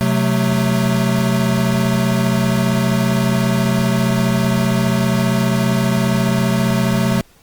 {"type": "chord", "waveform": "square", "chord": "F# diminished", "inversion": "second", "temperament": "equal with one note detuned", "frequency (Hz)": [129.61, 185, 220], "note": ["C3", "F#3", "A3"], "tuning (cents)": [-16, 0, 0], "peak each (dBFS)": -19, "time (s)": [0.01, 7.21], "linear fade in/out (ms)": 0, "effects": ["pink hiss -51 dBFS RMS until 7.42 s", "Opus 32 kbps"]}